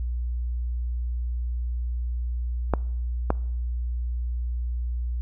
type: clicks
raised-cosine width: 1 ms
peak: -7 dBFS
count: 2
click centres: 2.737 / 3.304 s
effects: noise-tail reverb RT60 0.8 s tail -24 dB re dry + added 60 Hz sine -25 dBFS peak until 5.21 s